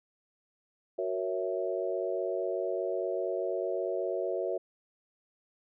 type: chord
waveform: sine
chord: F# dominant seventh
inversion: none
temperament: equal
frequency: 370 / 466.2 / 554.4 / 659.3 Hz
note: F#4 / A#4 / C#5 / E5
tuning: 0 / 0 / 0 / 0 cents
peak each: -34 / -36 / -35 / -35 dBFS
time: 0.98-4.58 s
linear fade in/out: 10 ms
effects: none